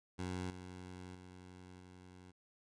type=tone with level steps; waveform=15% pulse; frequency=91.3 Hz; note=F#2; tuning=23 cents flat; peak=-33 / -42 / -47 / -49 dBFS; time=0.18-2.32 s; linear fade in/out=20 ms; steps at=0.5 / 1.15 / 1.8 s; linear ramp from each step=2 ms; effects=resampled to 22050 Hz